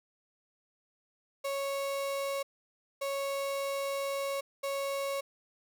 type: tone bursts at uneven times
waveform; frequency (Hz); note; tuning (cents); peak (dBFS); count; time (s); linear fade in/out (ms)
35% pulse; 553; C#5; -4; -30; 3; 1.44-2.43 / 3.01-4.41 / 4.63-5.21; 10
effects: none